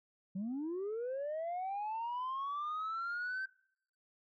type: linear sweep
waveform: sine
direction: up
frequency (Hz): 180 to 1560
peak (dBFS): -34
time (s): 0.35-3.46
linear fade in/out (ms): 10
effects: noise-tail reverb RT60 0.7 s tail -25 dB re dry + tanh soft clip ceiling -34 dBFS